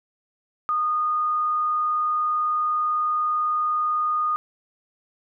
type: tone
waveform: sine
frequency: 1229 Hz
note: D#6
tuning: 22 cents flat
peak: -20 dBFS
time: 0.69-4.36 s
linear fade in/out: 0 ms
effects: none